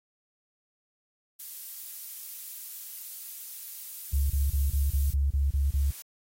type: noise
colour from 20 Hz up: violet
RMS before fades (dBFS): -39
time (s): 1.39-5.14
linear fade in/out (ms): 10
type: tone bursts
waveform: sine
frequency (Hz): 69.8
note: C#2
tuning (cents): +13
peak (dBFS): -22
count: 9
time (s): 4.13-5.908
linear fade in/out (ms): 5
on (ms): 170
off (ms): 31
type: noise with exponential growth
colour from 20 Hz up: blue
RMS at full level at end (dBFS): -41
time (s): 4.54-6.02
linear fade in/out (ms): 0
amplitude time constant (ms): 320
effects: AAC 48 kbps